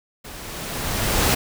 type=noise with level ramp; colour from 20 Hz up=pink; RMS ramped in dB=-38 to -17 dBFS; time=0.24-1.35 s; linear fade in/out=10 ms; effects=none